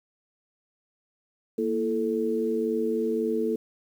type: tone cluster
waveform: sine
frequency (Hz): 232.5 / 334.4 / 438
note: A#3 / E4 / A4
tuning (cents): -4 / +25 / -8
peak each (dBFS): -29 / -30 / -26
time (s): 1.58-3.56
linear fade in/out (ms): 5
effects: 9-bit